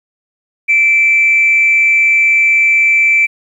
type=tone with frequency modulation; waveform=sine; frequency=2332 Hz; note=D7; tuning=13 cents flat; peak=-6 dBFS; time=0.68-3.27 s; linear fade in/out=20 ms; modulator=240 Hz; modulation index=0.21; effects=tanh soft clip ceiling -2 dBFS + 8-bit